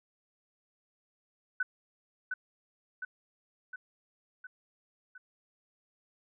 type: tone with echo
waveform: sine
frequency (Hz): 1500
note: F#6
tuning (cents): +23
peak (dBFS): -27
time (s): 1.6-1.63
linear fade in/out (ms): 5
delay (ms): 710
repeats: 5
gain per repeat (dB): -4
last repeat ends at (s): 5.18
effects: none